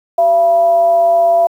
sine tone with frequency modulation, 679 Hz, F5, 49 cents flat, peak -7 dBFS, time 0.18-1.47 s, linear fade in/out 5 ms, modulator 296 Hz, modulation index 0.24, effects high-pass 400 Hz 12 dB/octave + 7-bit

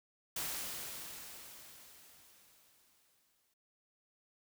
white noise with exponential decay, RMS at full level -38 dBFS, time 0.36-3.54 s, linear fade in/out 5 ms, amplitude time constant 690 ms, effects none

